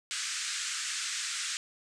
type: band-pass noise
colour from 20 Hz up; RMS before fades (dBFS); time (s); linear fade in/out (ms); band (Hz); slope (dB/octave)
white; -35; 0.11-1.57; 0; 1300 to 8400; 48
effects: none